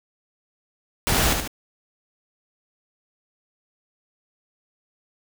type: noise with echo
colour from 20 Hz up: pink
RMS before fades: -21 dBFS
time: 1.07-1.33 s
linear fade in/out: 0 ms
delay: 73 ms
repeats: 2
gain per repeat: -5 dB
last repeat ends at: 1.476 s
effects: none